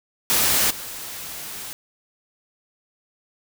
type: noise with level steps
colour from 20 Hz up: white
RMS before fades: -19 / -34 dBFS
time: 0.3-1.73 s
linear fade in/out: 0 ms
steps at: 0.7 s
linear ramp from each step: 10 ms
effects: none